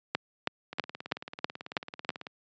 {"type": "two click trains", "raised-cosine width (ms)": 0.3, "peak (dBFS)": [-23, -10], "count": [29, 7], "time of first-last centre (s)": [[0.73, 2.268], [0.15, 2.092]], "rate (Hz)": [18.2, 3.09], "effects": ["high-pass 150 Hz 12 dB/octave", "resampled to 16000 Hz"]}